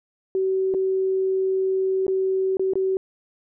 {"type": "tone with dropouts", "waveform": "sine", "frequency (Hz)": 380.2, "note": "F#4", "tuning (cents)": 47, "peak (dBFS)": -19, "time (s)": [0.35, 2.97], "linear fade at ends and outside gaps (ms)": 1, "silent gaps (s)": [[0.74, 0.746], [2.067, 2.08], [2.57, 2.595], [2.735, 2.755]], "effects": []}